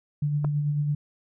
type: tone with tremolo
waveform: sine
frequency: 146.9 Hz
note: D3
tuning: 1 cent sharp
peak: -21 dBFS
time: 0.22-0.95 s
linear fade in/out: 5 ms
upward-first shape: sine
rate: 9.1 Hz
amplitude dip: 35%
type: clicks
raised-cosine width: 1 ms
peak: -22 / -20 dBFS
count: 2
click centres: 0.445 / 0.448 s
effects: none